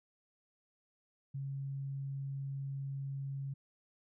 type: tone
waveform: sine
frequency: 137.4 Hz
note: C#3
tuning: 15 cents flat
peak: -37 dBFS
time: 1.34-3.54 s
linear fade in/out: 10 ms
effects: none